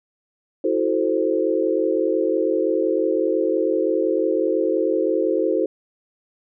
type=chord; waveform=sine; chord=F# half-diminished seventh; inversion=third; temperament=equal with one note detuned; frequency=324.2 / 370 / 440 / 523.3 Hz; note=E4 / F#4 / A4 / C5; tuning=-29 / 0 / 0 / 0 cents; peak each=-23 dBFS; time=0.64-5.66 s; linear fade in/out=5 ms; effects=none